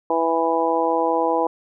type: harmonic tone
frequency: 164.81 Hz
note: E3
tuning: in tune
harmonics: 2 / 3 / 4 / 5 / 6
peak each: -25 / -22 / -25 / -23 / -24 dBFS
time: 0.1-1.47 s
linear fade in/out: 2 ms
effects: none